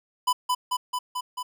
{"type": "tone with echo", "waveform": "square", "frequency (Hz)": 998, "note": "B5", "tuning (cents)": 18, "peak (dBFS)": -20, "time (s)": [0.27, 0.33], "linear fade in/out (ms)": 10, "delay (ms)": 220, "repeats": 5, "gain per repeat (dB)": -2, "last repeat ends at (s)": 1.43, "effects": []}